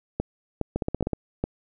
two click trains, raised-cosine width 2 ms, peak -12 / -11 dBFS, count 7 / 4, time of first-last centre 0.76-1.133 / 0.2-1.44 s, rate 16.1 / 2.42 Hz, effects none

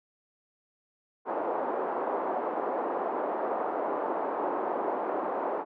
white band-pass noise, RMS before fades -31 dBFS, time 1.25-5.65 s, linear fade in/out 50 ms, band 310 to 940 Hz, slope 24 dB/octave, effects none

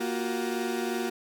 35% pulse tone cluster, 234.4 / 353.5 / 376.3 Hz, A#3 / F4 / F#4, +10 / +21 / +29 cents, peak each -31 dBFS, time 0-1.1 s, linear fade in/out 10 ms, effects none

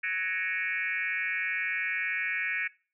sine tone with frequency modulation, 2038 Hz, C7, 46 cents flat, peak -28 dBFS, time 0.03-2.68 s, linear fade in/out 10 ms, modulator 183 Hz, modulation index 2.5, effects noise-tail reverb RT60 0.4 s tail -23 dB re dry

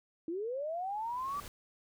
sine linear sweep, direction up, 314.9 to 1174.7 Hz, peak -34 dBFS, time 0.28-1.4 s, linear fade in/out 2 ms
pink noise with exponential growth, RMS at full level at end -46 dBFS, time 0.6-1.48 s, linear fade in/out 1 ms, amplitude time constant 190 ms
effects none

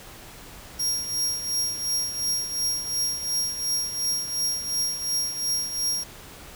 sawtooth tone with tremolo, 5600 Hz, F8, 4 cents sharp, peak -19 dBFS, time 0.79-6.04 s, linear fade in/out 10 ms, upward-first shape triangle, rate 2.8 Hz, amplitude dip 70%, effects pink hiss -44 dBFS RMS until 6.55 s

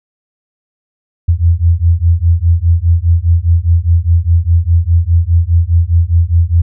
sine beating tone pair, 82.41 / 87.31 Hz, E2 / F2, 0 / 0 cents, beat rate 4.9 Hz, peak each -10 dBFS, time 1.28-6.62 s, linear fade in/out 10 ms, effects none

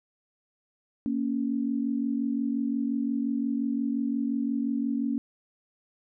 sine tone pair together, 233.1 / 278.8 Hz, A#3 / C#4, 0 / +10 cents, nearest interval minor third, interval 310 cents, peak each -28 dBFS, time 1.06-5.18 s, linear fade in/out 0 ms, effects none

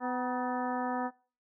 harmonic tone with a mistuned harmonic, 251 Hz, B3, 28 cents sharp, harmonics 1 / 2 / 3 / 4 / 5 / 6 / 7, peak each -35 / -39 / -35 / -37 / -41 / -48 / -44 dBFS, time 0-1.11 s, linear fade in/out 50 ms, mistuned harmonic 4, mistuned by -65 cents, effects noise-tail reverb RT60 0.4 s tail -23 dB re dry

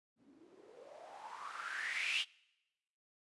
violet noise with low-pass filter sweep, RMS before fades -43 dBFS, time 0.16-2.25 s, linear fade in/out 50 ms, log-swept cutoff 230 to 3000 Hz, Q 7.1, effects noise-tail reverb RT60 1.0 s tail -25 dB re dry + resampled to 24000 Hz

